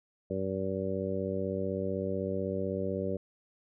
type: harmonic tone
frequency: 95.9 Hz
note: G2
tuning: 37 cents flat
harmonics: 1 / 2 / 3 / 4 / 5 / 6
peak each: -39 / -36 / -40 / -37 / -36 / -37 dBFS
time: 0.3-3.17 s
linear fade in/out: 5 ms
effects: none